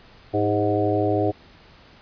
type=harmonic tone with a mistuned harmonic; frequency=104.7 Hz; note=G#2; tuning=15 cents sharp; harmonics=1 / 3 / 4 / 5 / 6 / 7; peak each=-26 / -24 / -24 / -28 / -27 / -27 dBFS; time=0.33-1.32 s; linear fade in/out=20 ms; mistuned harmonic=4; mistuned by=-49 cents; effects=pink hiss -50 dBFS RMS until 2.01 s + resampled to 11025 Hz